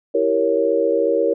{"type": "chord", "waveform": "sine", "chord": "E diminished seventh", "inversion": "none", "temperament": "equal", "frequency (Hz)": [329.6, 392, 466.2, 554.4], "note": ["E4", "G4", "Bb4", "Db5"], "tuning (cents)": [0, 0, 0, 0], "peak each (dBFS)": [-23, -23, -18, -20], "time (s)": [0.14, 1.34], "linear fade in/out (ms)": 10, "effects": []}